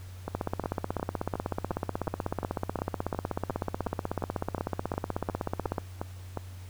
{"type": "two click trains", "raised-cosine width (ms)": 1, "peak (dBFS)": [-15, -18], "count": [89, 18], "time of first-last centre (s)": [[0.35, 5.782], [0.28, 6.373]], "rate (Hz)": [16.2, 2.79], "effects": ["added 92 Hz sine -41 dBFS peak until 6.69 s", "pink hiss -54 dBFS RMS until 6.69 s"]}